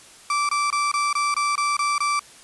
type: tone bursts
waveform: 35% pulse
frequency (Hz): 1166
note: D6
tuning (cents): -13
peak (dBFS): -18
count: 9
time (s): 0.3-2.194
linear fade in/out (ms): 2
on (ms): 190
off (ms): 23
effects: white hiss -47 dBFS RMS until 2.43 s + resampled to 24000 Hz